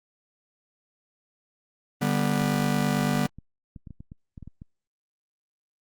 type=chord; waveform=45% pulse; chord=G major; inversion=second; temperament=just; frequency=147 / 196 / 245 Hz; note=D3 / G3 / B3; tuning=+2 / 0 / -14 cents; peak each=-27 dBFS; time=2.01-3.27 s; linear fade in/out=10 ms
type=clicks; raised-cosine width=5 ms; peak=-29 dBFS; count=11; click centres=3.257 / 3.386 / 3.762 / 3.872 / 3.907 / 4.005 / 4.119 / 4.378 / 4.427 / 4.476 / 4.619 s
effects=Opus 32 kbps